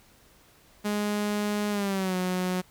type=tone with pitch glide; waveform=sawtooth; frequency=207.7 to 182.91 Hz; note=G#3 to F#3; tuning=0 to -20 cents; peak=-22 dBFS; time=0.84-2.62 s; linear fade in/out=20 ms; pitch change=-220 cents; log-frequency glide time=1.7-2.16 s; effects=pink hiss -58 dBFS RMS until 2.7 s